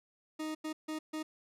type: tone bursts at uneven times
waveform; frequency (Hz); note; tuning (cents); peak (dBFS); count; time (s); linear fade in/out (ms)
40% pulse; 311.1; D#4; 0; -35; 4; 0.39-0.55 / 0.64-0.73 / 0.88-0.99 / 1.13-1.23; 10
effects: low-pass 12000 Hz 12 dB/octave